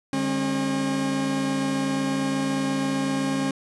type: tone cluster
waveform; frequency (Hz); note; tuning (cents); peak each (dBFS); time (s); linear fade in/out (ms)
40% pulse; 148.9 / 203.8 / 269.5; D3 / G#3 / C#4; +24 / -32 / -49; -32 / -30 / -23; 0.13-3.51; 2
effects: resampled to 24000 Hz